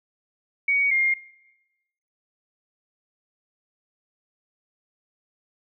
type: tone pair in turn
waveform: sine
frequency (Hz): 2245 / 2123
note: C#7 / C7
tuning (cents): +21 / +25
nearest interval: minor second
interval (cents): 96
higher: first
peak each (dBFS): -18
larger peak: neither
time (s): 0.68-0.91 / 0.91-1.14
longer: neither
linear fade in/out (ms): 5
effects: noise-tail reverb RT60 1.0 s tail -21 dB re dry